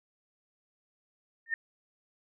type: tone with exponential growth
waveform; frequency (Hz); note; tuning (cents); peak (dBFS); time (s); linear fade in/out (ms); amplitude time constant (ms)
sine; 1823; A#6; -39; -23; 1.46-1.54; 2; 17
effects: none